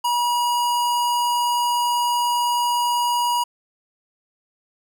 square tone, 963 Hz, B5, 44 cents flat, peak -19 dBFS, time 0.04-3.44 s, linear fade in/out 10 ms, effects none

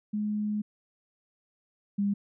sine tone pair in turn, 210.2 / 201.5 Hz, G#3 / G3, +21 / +48 cents, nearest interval minor second, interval 73 cents, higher first, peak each -27 / -24 dBFS, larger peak second, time 0.13-0.62 / 1.98-2.14 s, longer first, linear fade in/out 10 ms, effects none

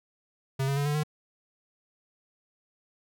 square tone with pitch steps, 134.7 / 138.73 / 142.87 / 147.15 / 151.55 Hz, C#3 / C#3 / D3 / D3 / D#3, -49 / +2 / -47 / +4 / -45 cents, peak -26 dBFS, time 0.59-1.035 s, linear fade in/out 10 ms, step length 89 ms, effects none

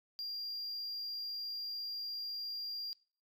sine tone, 4781 Hz, D8, 30 cents sharp, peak -36 dBFS, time 0.19-2.93 s, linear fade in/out 0 ms, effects noise-tail reverb RT60 0.4 s tail -22 dB re dry + tanh soft clip ceiling -37 dBFS

